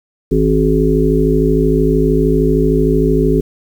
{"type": "harmonic tone", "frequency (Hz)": 53.1, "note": "G#1", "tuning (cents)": 39, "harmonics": [1, 3, 5, 7, 8], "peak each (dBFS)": [-16, -16, -16, -16, -16], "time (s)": [0.31, 3.41], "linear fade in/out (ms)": 10, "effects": ["7-bit"]}